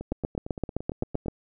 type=two click trains; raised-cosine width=2 ms; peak=-13 / -22 dBFS; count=10 / 12; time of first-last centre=0.12-1.283 / 0.01-1.26 s; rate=7.74 / 8.8 Hz; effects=none